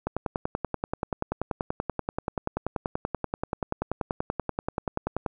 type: click train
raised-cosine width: 1 ms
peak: -13 dBFS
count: 55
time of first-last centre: 0.07-5.262 s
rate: 10.4 Hz
effects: none